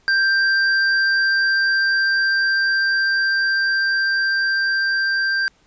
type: tone with level ramp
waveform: square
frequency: 1576 Hz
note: G6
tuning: 9 cents sharp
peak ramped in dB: -15 to -18 dBFS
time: 0.08-5.48 s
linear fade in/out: 0 ms
effects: pink hiss -58 dBFS RMS until 5.66 s + resampled to 16000 Hz